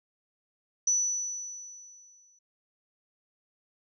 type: tone with exponential decay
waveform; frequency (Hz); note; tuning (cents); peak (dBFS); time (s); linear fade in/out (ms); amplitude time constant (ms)
sine; 5950; F#8; +9; -21; 0.87-2.39; 5; 330
effects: none